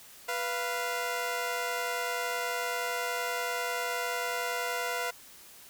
15% pulse tone pair together, 491.6 / 692.1 Hz, B4 / F5, -8 / -16 cents, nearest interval tritone, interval 592 cents, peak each -27 dBFS, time 0.28-5.11 s, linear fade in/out 10 ms, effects white hiss -52 dBFS RMS until 5.69 s

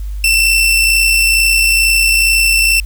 sawtooth tone with amplitude modulation, 2684 Hz, E7, 31 cents sharp, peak -4 dBFS, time 0.24-2.8 s, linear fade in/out 2 ms, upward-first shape sine, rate 62.2 Hz, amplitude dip 35%, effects added 50 Hz sine -19 dBFS peak until 2.85 s + white hiss -46 dBFS RMS until 2.85 s

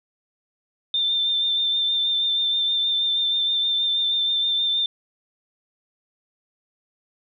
sine tone with vibrato, 3579 Hz, A7, 29 cents sharp, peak -19 dBFS, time 0.94-4.86 s, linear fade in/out 2 ms, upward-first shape sine, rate 6.3 Hz, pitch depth 21 cents each way, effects none

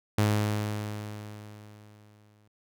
sawtooth tone with exponential decay, 105.3 Hz, G#2, 24 cents sharp, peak -17 dBFS, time 0.18-2.48 s, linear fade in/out 5 ms, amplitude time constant 500 ms, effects none

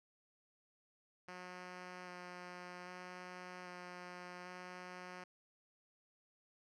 5% pulse tone with vibrato, 180 Hz, F#3, 47 cents flat, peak -37 dBFS, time 1.28-5.24 s, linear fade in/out 5 ms, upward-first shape square, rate 0.63 Hz, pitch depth 10 cents each way, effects low-pass 5000 Hz 12 dB/octave

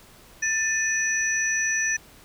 sine tone cluster, 1774 / 2494 / 5910 Hz, A6 / D#7 / F#8, +14 / +3 / -3 cents, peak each -24 / -31 / -26 dBFS, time 0.42-1.97 s, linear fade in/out 10 ms, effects pink hiss -51 dBFS RMS until 2.24 s

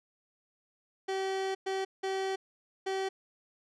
30% pulse tone bursts at uneven times, 384 Hz, G4, 36 cents flat, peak -28 dBFS, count 4, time 1.08-1.55 / 1.66-1.85 / 2.03-2.36 / 2.86-3.09 s, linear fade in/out 10 ms, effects low-pass 6000 Hz 12 dB/octave

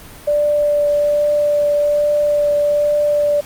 sine tone with vibrato, 587.3 Hz, D5, in tune, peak -12 dBFS, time 0.27-3.41 s, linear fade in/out 10 ms, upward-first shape triangle, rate 1.2 Hz, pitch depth 10 cents each way, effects pink hiss -38 dBFS RMS until 3.45 s + Opus 32 kbps

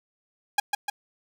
sawtooth tone with echo, 818 Hz, G#5, 26 cents flat, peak -14 dBFS, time 0.58-0.6 s, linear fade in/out 5 ms, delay 150 ms, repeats 2, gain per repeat -4 dB, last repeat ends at 0.9 s, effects none

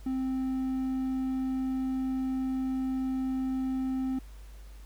triangle tone, 261.6 Hz, C4, in tune, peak -26 dBFS, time 0.06-4.19 s, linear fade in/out 5 ms, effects added 50 Hz sine -44 dBFS peak until 4.85 s + pink hiss -59 dBFS RMS until 4.85 s

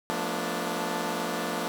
10% pulse chord, B half-diminished seventh, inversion second, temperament equal with one note detuned, 174.61 / 220 / 240.9 / 293.7 Hz, F3 / A3 / B3 / D4, 0 / 0 / -43 / 0 cents, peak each -26 dBFS, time 0.1-1.68 s, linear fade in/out 0 ms, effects none

